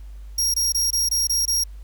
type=tone bursts; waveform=sawtooth; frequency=5610 Hz; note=F8; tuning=7 cents sharp; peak=-16 dBFS; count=7; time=0.38-1.638 s; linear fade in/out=5 ms; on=160 ms; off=23 ms; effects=added 50 Hz sine -35 dBFS peak until 1.83 s + pink hiss -59 dBFS RMS until 1.83 s